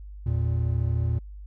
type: tone pair together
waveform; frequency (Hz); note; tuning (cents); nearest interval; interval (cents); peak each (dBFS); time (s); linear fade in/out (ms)
triangle; 82.24 / 116.3; E2 / A#2; -4 / -4; tritone; 600; -23; 0.26-1.19; 5
effects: added 50 Hz sine -38 dBFS peak until 1.46 s